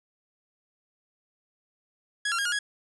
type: tone with pitch steps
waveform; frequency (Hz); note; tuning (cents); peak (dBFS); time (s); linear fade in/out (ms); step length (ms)
sawtooth; 1669 / 1374 / 1626 / 1431 / 1664; G#6 / F6 / G#6 / F6 / G#6; +8 / -29 / -37 / +42 / +3; -22; 2.25-2.59; 5; 68
effects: resampled to 24000 Hz + 10-bit